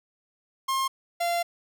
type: tone pair in turn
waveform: 45% pulse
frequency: 1067 / 689.5 Hz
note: C6 / F5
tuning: +34 / -22 cents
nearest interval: minor sixth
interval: 756 cents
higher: first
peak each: -24 dBFS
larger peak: neither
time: 0.68-0.88 / 1.2-1.43 s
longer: second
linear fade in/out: 10 ms
effects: none